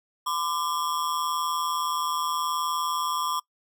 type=ring-modulated tone; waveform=square; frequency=1100 Hz; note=C#6; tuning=14 cents flat; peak=-23 dBFS; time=0.26-3.4 s; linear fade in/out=10 ms; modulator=79.6 Hz; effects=noise-tail reverb RT60 0.1 s tail -23 dB re dry